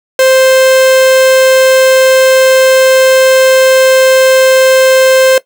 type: tone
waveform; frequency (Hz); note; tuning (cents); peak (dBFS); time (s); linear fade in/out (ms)
45% pulse; 523.3; C5; 0; -4; 0.19-5.38; 2
effects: noise-tail reverb RT60 0.1 s tail -17 dB re dry